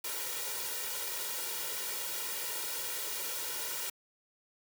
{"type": "noise with comb filter", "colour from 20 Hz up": "white", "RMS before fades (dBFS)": -37, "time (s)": [0.04, 3.9], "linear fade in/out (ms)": 5, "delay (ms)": 2.1, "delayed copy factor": 0.9, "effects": ["high-pass 200 Hz 12 dB/octave"]}